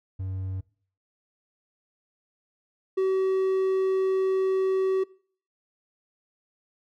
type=tone pair in turn; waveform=triangle; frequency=94.6 / 380.3 Hz; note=F#2 / F#4; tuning=+39 / +48 cents; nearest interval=2 octaves; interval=2409 cents; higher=second; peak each=-27 / -19 dBFS; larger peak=second; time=0.19-0.61 / 2.97-5.04 s; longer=second; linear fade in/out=10 ms; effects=noise-tail reverb RT60 0.5 s tail -23 dB re dry